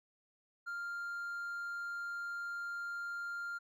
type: tone with hard clipping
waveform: triangle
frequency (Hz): 1396.9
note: F6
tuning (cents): 0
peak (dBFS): -39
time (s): 0.66-3.59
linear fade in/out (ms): 20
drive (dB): 5
effects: none